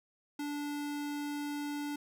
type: tone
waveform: square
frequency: 291.2 Hz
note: D4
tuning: 15 cents flat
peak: -36 dBFS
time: 0.39-1.96 s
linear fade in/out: 5 ms
effects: none